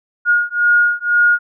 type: beating tone pair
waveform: sine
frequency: 1432 / 1434 Hz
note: F6 / F6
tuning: +43 / +45 cents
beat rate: 2 Hz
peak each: -14 dBFS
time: 0.25-1.39 s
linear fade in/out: 50 ms
effects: none